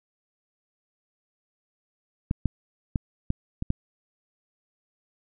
clicks, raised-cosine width 5 ms, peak -12 / -10 / -12 / -12 / -16 / -11 dBFS, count 6, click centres 2.311 / 2.457 / 2.958 / 3.304 / 3.624 / 3.704 s, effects none

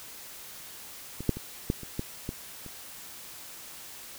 clicks, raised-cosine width 3 ms, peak -23 / -10 / -24 / -12 / -28 / -17 / -19 / -30 dBFS, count 8, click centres 1.206 / 1.293 / 1.37 / 1.701 / 1.833 / 1.994 / 2.291 / 2.663 s, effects white hiss -45 dBFS RMS until 4.18 s

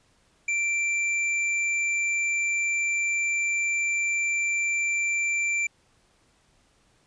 triangle tone with tanh clipping, 2351 Hz, D7, 1 cent sharp, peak -25 dBFS, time 0.48-5.67 s, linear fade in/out 5 ms, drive 17 dB, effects pink hiss -64 dBFS RMS until 7.06 s + resampled to 22050 Hz

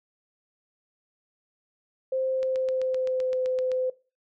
sine tone with pitch glide, 523.3 to 512.2 Hz, C5 to C5, 0 to -37 cents, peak -24 dBFS, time 2.12-3.9 s, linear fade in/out 5 ms, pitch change -37 cents, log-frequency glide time 2.31-3.39 s
click train, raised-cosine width 0.2 ms, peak -24 dBFS, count 11, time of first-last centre 2.43-3.717 s, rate 7.77 Hz
effects noise-tail reverb RT60 0.3 s tail -19 dB re dry

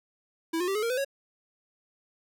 square tone with pitch steps, 328 / 357.7 / 390.1 / 425.4 / 463.9 / 505.8 / 551.6 Hz, E4 / F4 / G4 / G#4 / A#4 / B4 / C#5, -9 / +41 / -8 / +42 / -8 / +41 / -9 cents, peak -27 dBFS, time 0.53-1.048 s, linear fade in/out 10 ms, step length 74 ms, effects none

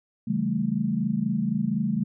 sine chord, A dominant seventh, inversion first, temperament equal, 138.59 / 164.81 / 196 / 220 Hz, C#3 / E3 / G3 / A3, 0 / 0 / 0 / 0 cents, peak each -32 / -31 / -27 / -26 dBFS, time 0.27-2.04 s, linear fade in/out 10 ms, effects none

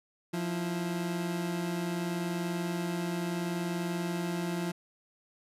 30% pulse tone pair together, 174.61 / 328.5 Hz, F3 / E4, 0 / -6 cents, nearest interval major seventh, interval 1094 cents, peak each -29 / -36 dBFS, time 0.33-4.72 s, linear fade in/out 10 ms, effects resampled to 32000 Hz

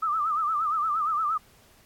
sine tone with vibrato, 1244.5 Hz, D#6, in tune, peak -23 dBFS, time 0.02-1.38 s, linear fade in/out 10 ms, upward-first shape sine, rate 8.6 Hz, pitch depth 110 cents each way, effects pink hiss -58 dBFS RMS until 1.85 s + AAC 64 kbps

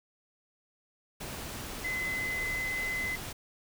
sine tone in noise, 2036 Hz, C7, 48 cents flat, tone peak -31 dBFS, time 1.84-3.16 s, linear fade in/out 10 ms, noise pink, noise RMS -40 dBFS, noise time 1.2-3.33 s, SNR +6 dB, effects none

